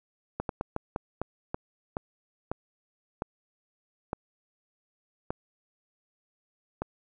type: slowing click train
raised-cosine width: 1 ms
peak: -16 dBFS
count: 13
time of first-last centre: 0.4-6.82 s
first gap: 92 ms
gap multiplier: 1.29
effects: none